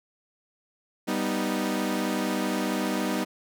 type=chord; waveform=sawtooth; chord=G augmented; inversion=none; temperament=equal; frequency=196 / 246.9 / 311.1 Hz; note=G3 / B3 / D#4; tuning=0 / 0 / 0 cents; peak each=-26 dBFS; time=1.07-3.25 s; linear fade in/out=20 ms; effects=none